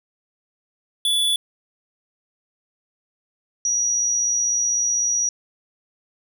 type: tone pair in turn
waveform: square / sine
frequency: 3444 / 5792 Hz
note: A7 / F#8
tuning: -38 / -38 cents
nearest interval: major sixth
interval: 900 cents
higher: second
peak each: -18 dBFS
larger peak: neither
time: 1.05-1.36 / 3.65-5.29 s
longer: second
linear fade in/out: 2 ms
effects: none